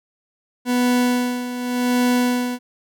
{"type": "tone with tremolo", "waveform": "40% pulse", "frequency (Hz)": 246.9, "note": "B3", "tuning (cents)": 0, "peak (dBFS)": -14, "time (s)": [0.65, 2.59], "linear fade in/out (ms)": 50, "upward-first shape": "sine", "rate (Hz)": 0.87, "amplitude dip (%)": 70, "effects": []}